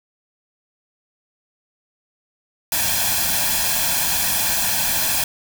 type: noise with comb filter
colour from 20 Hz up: white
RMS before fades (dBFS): -20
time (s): 2.72-5.24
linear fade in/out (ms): 2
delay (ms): 1.2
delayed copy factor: +0.75
effects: none